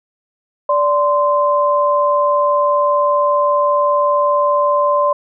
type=tone pair together; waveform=sine; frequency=583 / 1037.9 Hz; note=D5 / C6; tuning=-13 / -14 cents; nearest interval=minor seventh; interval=999 cents; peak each=-14 dBFS; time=0.69-5.13 s; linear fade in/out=5 ms; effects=none